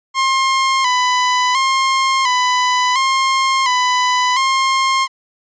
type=tone with vibrato; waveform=sawtooth; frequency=1031 Hz; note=C6; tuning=26 cents flat; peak=-9 dBFS; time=0.14-5.08 s; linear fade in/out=50 ms; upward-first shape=square; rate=0.71 Hz; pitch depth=57 cents each way; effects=resampled to 16000 Hz